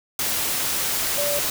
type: tone in noise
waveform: sine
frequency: 579 Hz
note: D5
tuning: 25 cents flat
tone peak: -24 dBFS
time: 1.18-1.39 s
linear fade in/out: 2 ms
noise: white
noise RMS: -24 dBFS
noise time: 0.19-1.5 s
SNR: -3 dB
effects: none